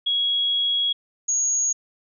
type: tone pair in turn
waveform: sine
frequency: 3322 / 6644 Hz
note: G#7 / G#8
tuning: 0 / 0 cents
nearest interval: octave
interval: 1200 cents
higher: second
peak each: -19 dBFS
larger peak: neither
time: 0.06-0.93 / 1.28-1.73 s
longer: first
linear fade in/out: 10 ms
effects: none